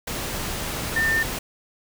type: tone in noise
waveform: sine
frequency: 1802 Hz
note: A6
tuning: 41 cents sharp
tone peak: -19 dBFS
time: 0.96-1.23 s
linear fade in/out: 5 ms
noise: pink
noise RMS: -29 dBFS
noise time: 0.07-1.39 s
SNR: +7 dB
effects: none